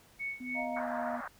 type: tone with tremolo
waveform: sine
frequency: 2217 Hz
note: C#7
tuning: in tune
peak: -33 dBFS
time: 0.19-0.8 s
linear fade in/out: 20 ms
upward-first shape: sine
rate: 3.4 Hz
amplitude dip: 90%
type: tone with pitch glide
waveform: sine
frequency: 251.7 to 242.8 Hz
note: B3 to B3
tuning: +33 to -29 cents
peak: -39 dBFS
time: 0.4-1.21 s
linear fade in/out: 10 ms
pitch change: -62 cents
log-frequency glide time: 0.59-1 s
type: chord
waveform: sine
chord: Eb suspended second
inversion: none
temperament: equal with one note detuned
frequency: 622.3 / 698.5 / 935 Hz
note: Eb5 / F5 / Bb5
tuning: 0 / 0 / +5 cents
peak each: -38 / -37 / -42 dBFS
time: 0.54-1.2 s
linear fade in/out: 50 ms
type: band-pass noise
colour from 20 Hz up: white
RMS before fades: -41 dBFS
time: 0.76-1.28 s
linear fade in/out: 5 ms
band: 600 to 1700 Hz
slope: 48 dB/octave
effects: pink hiss -61 dBFS RMS until 1.39 s